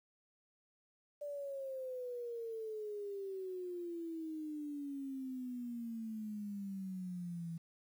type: exponential sweep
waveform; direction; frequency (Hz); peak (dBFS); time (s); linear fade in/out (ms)
sine; down; 587.3 to 164.3; -40; 1.21-7.58; 10
effects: 11-bit